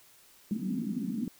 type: band-pass noise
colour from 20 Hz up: white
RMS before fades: -33 dBFS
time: 0.51-1.28 s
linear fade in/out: 2 ms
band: 180 to 260 Hz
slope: 48 dB/octave
effects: white hiss -59 dBFS RMS until 1.39 s